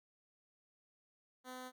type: tone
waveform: 10% pulse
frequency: 254.4 Hz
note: C4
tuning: 48 cents flat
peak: -38 dBFS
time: 1.44-1.72 s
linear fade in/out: 50 ms
effects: none